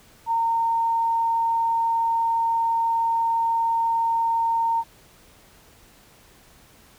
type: tone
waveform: sine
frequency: 917 Hz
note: A#5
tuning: 29 cents flat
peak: -19 dBFS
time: 0.26-4.84 s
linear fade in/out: 50 ms
effects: pink hiss -53 dBFS RMS until 6.98 s